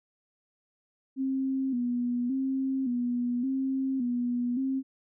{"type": "tone with vibrato", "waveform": "sine", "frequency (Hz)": 254.6, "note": "C4", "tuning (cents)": -47, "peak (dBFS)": -26, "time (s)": [1.16, 4.83], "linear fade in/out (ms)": 50, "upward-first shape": "square", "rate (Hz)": 0.88, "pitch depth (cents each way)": 78, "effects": []}